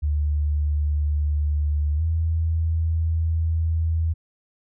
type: tone with pitch glide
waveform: sine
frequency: 74.2 to 81.38 Hz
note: D2 to E2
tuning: +18 to -22 cents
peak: -19 dBFS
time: 0.02-4.14 s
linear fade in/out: 20 ms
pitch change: +160 cents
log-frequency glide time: 1.96-2.02 s
effects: none